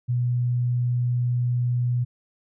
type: tone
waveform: sine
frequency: 122.5 Hz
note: B2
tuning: 14 cents flat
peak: -20 dBFS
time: 0.08-2.05 s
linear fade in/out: 20 ms
effects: none